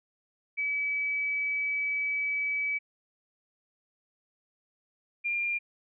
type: tone pair in turn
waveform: sine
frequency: 2289 / 2397 Hz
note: D7 / D7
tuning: -45 / +35 cents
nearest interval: minor second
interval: 80 cents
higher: second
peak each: -27 dBFS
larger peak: neither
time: 0.57-2.79 / 5.24-5.59 s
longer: first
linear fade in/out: 20 ms
effects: none